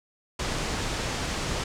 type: low-pass noise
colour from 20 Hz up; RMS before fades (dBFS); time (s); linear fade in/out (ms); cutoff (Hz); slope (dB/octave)
pink; -30; 0.39-1.64; 5; 7800; 24
effects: none